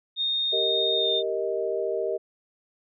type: tone with pitch glide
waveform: sine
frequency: 3683 to 3626 Hz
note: A#7 to A#7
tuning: -22 to -49 cents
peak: -23 dBFS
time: 0.16-1.23 s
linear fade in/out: 50 ms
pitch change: -27 cents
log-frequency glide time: 0.93-1.1 s
type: chord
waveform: sine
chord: Eb major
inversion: first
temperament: equal with one note detuned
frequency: 392 / 466.2 / 626.9 Hz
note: G4 / Bb4 / Eb5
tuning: 0 / 0 / +13 cents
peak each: -29 dBFS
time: 0.52-2.18 s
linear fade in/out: 20 ms
effects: none